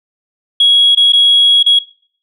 sine tone with dropouts, 3322 Hz, G#7, in tune, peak -4 dBFS, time 0.6-1.79 s, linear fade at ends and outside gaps 5 ms, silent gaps 0.95-0.972 / 1.123-1.132 / 1.629-1.662 s, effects noise-tail reverb RT60 0.5 s tail -19 dB re dry + tanh soft clip ceiling -1 dBFS

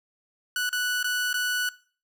sawtooth tone with dropouts, 1480 Hz, F#6, in tune, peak -21 dBFS, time 0.56-1.69 s, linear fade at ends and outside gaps 2 ms, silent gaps 0.692-0.728 / 1.029-1.043 / 1.33-1.341 s, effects noise-tail reverb RT60 0.4 s tail -19 dB re dry

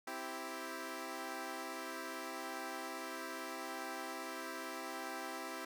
10% pulse chord, C major, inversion none, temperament equal, 261.6 / 329.6 / 392 Hz, C4 / E4 / G4, 0 / 0 / 0 cents, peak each -39 / -37 / -39 dBFS, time 0.07-5.65 s, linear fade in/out 5 ms, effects none

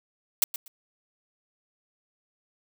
blue noise with echo, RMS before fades -20 dBFS, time 0.42-0.44 s, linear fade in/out 2 ms, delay 120 ms, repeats 2, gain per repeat -13 dB, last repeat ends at 0.68 s, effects none

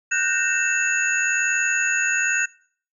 sine tone cluster, 1470 / 1551 / 1842 / 2652 / 6710 Hz, F#6 / G6 / A#6 / E7 / G#8, -12 / -19 / -21 / +10 / +17 cents, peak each -25 / -24 / -27 / -25 / -27 dBFS, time 0.11-2.46 s, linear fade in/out 10 ms, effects noise-tail reverb RT60 0.5 s tail -22 dB re dry

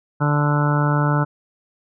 harmonic tone, 146.83 Hz, D3, in tune, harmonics 1 / 2 / 3 / 4 / 5 / 6 / 7 / 8 / 9 / 10, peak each -17 / -25 / -31 / -28 / -35 / -27 / -29 / -36 / -26 / -29 dBFS, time 0.2-1.25 s, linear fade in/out 20 ms, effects none

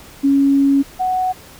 sine tone pair in turn, 277.2 / 741.6 Hz, C#4 / F#5, 0 / +4 cents, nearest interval octave + perfect fourth, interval 1704 cents, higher second, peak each -10 / -15 dBFS, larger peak first, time 0.23-0.83 / 0.99-1.33 s, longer first, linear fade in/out 20 ms, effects pink hiss -41 dBFS RMS until 1.59 s

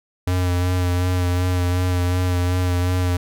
square tone with vibrato, 89.9 Hz, F#2, 49 cents flat, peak -18 dBFS, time 0.27-3.17 s, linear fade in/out 5 ms, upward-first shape sine, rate 2.7 Hz, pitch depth 24 cents each way, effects none

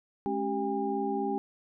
sine tone cluster, 211.3 / 274.9 / 390.5 / 808 Hz, G#3 / C#4 / G4 / G#5, +30 / -14 / -7 / -48 cents, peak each -35 / -34 / -32 / -33 dBFS, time 0.26-1.38 s, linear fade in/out 0 ms, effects none

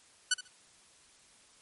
10% pulse tone with echo, 1487 Hz, F#6, 8 cents sharp, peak -16 dBFS, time 0.31-0.34 s, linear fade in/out 5 ms, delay 70 ms, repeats 2, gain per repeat -15 dB, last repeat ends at 0.48 s, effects white hiss -61 dBFS RMS until 1.61 s + MP3 48 kbps

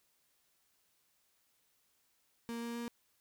35% pulse tone with pitch steps, 233.1 / 234.6 / 236.1 Hz, A#3 / A#3 / A#3, 0 / +11 / +22 cents, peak -37 dBFS, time 2.49-2.88 s, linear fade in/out 0 ms, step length 130 ms, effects white hiss -75 dBFS RMS until 3.2 s

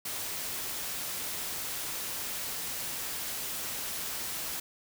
white noise, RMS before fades -36 dBFS, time 0.05-4.6 s, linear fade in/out 5 ms, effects none

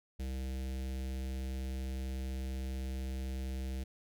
square tone with notch filter, 65.41 Hz, C2, in tune, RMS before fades -38 dBFS, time 0.19-3.84 s, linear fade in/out 10 ms, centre 1100 Hz, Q 0.75, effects none

